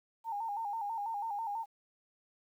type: tone with vibrato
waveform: sine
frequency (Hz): 860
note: A5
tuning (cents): -40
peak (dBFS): -34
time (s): 0.24-1.66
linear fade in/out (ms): 50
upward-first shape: square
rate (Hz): 6.1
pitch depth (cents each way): 93
effects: 11-bit